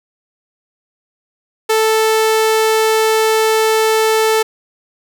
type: tone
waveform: sawtooth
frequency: 440 Hz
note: A4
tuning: in tune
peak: -7 dBFS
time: 1.69-4.43 s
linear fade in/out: 10 ms
effects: none